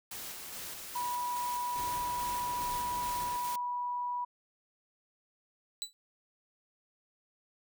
white noise with tremolo, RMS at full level -42 dBFS, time 0.11-3.56 s, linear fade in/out 5 ms, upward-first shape square, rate 2.4 Hz, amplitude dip 25%
sine tone, 977 Hz, B5, 19 cents flat, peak -32 dBFS, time 0.95-4.25 s, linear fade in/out 10 ms
pink noise, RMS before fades -46 dBFS, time 1.75-3.37 s, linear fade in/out 10 ms
30% pulse tone with exponential decay, 3962 Hz, B7, 5 cents sharp, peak -28 dBFS, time 5.82-5.93 s, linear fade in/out 0 ms, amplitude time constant 23 ms
effects none

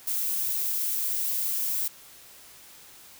violet noise, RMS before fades -28 dBFS, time 0.07-1.88 s, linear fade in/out 5 ms, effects white hiss -50 dBFS RMS until 3.19 s

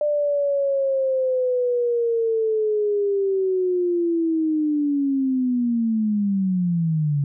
sine linear sweep, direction down, 596 to 139.8 Hz, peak -18 dBFS, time 0.01-7.24 s, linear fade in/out 2 ms, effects none

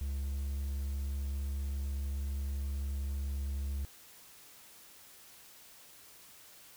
triangle tone, 69.3 Hz, C#2, in tune, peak -31 dBFS, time 0.01-3.85 s, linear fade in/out 0 ms, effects white hiss -56 dBFS RMS until 6.76 s

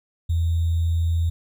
sine tone with sample-and-hold, 83.4 Hz, E2, 21 cents sharp, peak -18 dBFS, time 0.29-1.3 s, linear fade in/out 10 ms, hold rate 3675 Hz, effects none

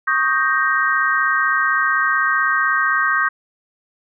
sine chord, Eb dominant seventh, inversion third, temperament equal, 1108.7 / 1244.5 / 1568 / 1864.7 Hz, Db6 / Eb6 / G6 / Bb6, 0 / 0 / 0 / 0 cents, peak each -22 / -21 / -18 / -21 dBFS, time 0.07-3.29 s, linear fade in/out 10 ms, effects none

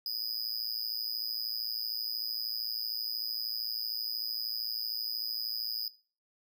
square tone with amplitude modulation, 4978 Hz, D#8, in tune, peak -29 dBFS, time 0.06-5.88 s, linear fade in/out 2 ms, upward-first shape sine, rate 113 Hz, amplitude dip 95%, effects noise-tail reverb RT60 0.4 s tail -19 dB re dry

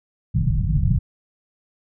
white low-pass noise, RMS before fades -19 dBFS, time 0.34-0.99 s, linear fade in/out 10 ms, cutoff 170 Hz, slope 48 dB/octave, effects none

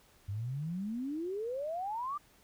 sine exponential sweep, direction up, 95.4 to 1211 Hz, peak -34 dBFS, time 0.28-2.18 s, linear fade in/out 10 ms, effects pink hiss -64 dBFS RMS until 2.43 s

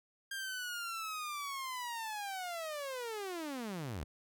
sawtooth linear sweep, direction down, 1609 to 61.9 Hz, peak -35 dBFS, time 0.31-4.04 s, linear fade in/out 5 ms, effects none

